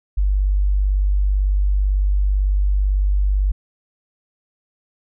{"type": "tone", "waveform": "sine", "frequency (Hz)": 49, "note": "G1", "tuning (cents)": 0, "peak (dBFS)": -14, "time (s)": [0.17, 3.52], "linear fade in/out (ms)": 10, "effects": []}